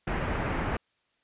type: low-pass noise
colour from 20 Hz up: pink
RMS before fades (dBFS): -30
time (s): 0.07-0.77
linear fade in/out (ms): 5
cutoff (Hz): 2300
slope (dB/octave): 24
effects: white hiss -72 dBFS RMS until 1.23 s + resampled to 8000 Hz